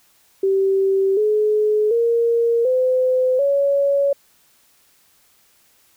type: tone with pitch steps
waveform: sine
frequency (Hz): 387.5 / 425 / 466.2 / 511.3 / 560.8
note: G4 / G#4 / A#4 / C5 / C#5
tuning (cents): -20 / +40 / 0 / -40 / +20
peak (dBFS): -14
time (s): 0.43-4.13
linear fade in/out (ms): 5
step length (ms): 740
effects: white hiss -57 dBFS RMS until 5.96 s